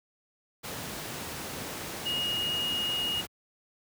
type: tone in noise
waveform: sine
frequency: 2869 Hz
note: F7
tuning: 46 cents sharp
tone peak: -28 dBFS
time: 2.05-3.22 s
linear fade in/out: 20 ms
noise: pink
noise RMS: -37 dBFS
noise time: 0.63-3.27 s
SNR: +6 dB
effects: high-pass 100 Hz 12 dB/octave